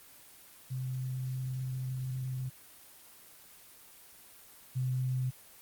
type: tone pair in turn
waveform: sine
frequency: 129.2 / 128.38 Hz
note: C3 / C3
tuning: -21 / -32 cents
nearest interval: unison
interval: 11 cents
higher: first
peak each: -33 / -29 dBFS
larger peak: second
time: 0.7-2.5 / 4.75-5.31 s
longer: first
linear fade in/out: 20 ms
effects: white hiss -55 dBFS RMS until 5.61 s + Opus 24 kbps